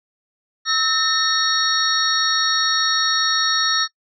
sine tone cluster, 1299 / 1818 / 3792 / 4373 / 5580 Hz, E6 / A#6 / A#7 / C#8 / F8, -26 / -44 / +29 / -24 / -2 cents, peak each -23 dBFS, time 0.65-3.88 s, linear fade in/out 50 ms, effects noise-tail reverb RT60 0.1 s tail -22 dB re dry

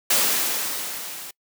white noise with level ramp, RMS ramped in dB -18 to -37 dBFS, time 0.1-1.31 s, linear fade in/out 5 ms, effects noise-tail reverb RT60 0.1 s tail -25 dB re dry + high-pass 200 Hz 12 dB/octave

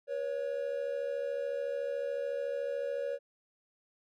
triangle tone pair together, 483.2 / 557 Hz, B4 / C#5, -38 / +8 cents, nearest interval major second, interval 246 cents, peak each -35 / -32 dBFS, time 0.07-3.19 s, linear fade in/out 50 ms, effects none

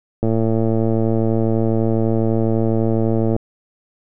click train, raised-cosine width 2 ms, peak -6 dBFS, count 352, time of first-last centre 0.23-3.364 s, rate 112 Hz, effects none

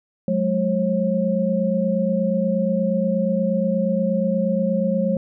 sine tone cluster, 183.4 / 211.8 / 540 Hz, F#3 / G#3 / C#5, -15 / +34 / -45 cents, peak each -22 dBFS, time 0.28-5.17 s, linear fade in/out 2 ms, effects none

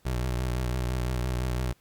25% pulse tone with vibrato, 62.1 Hz, B1, 10 cents sharp, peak -23 dBFS, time 0.05-1.73 s, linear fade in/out 10 ms, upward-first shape sine, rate 5.9 Hz, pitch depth 53 cents each way, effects pink hiss -65 dBFS RMS until 1.8 s

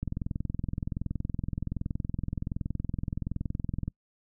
click train, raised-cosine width 5 ms, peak -19 dBFS, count 83, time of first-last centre 0.03-3.88 s, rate 21.3 Hz, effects noise-tail reverb RT60 0.1 s tail -26 dB re dry

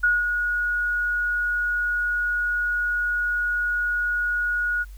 sine tone with ADSR envelope, 1450 Hz, F#6, 35 cents flat, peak -15 dBFS, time 0.03-4.85 s, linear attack 10 ms, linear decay 190 ms, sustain -6 dB, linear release 33 ms, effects added 48 Hz sine -37 dBFS peak until 4.97 s + white hiss -57 dBFS RMS until 4.97 s

